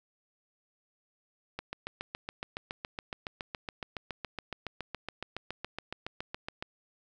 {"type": "click train", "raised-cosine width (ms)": 0.3, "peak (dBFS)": -20, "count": 37, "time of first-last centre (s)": [1.59, 6.625], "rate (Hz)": 7.15, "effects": []}